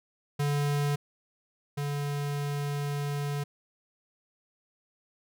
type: tone pair in turn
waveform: square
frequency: 144.5 / 143.93 Hz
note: D3 / D3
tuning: -28 / -35 cents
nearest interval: unison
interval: 7 cents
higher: first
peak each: -26 / -30 dBFS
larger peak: first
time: 0.39-0.96 / 1.77-3.44 s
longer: second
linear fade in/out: 10 ms
effects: none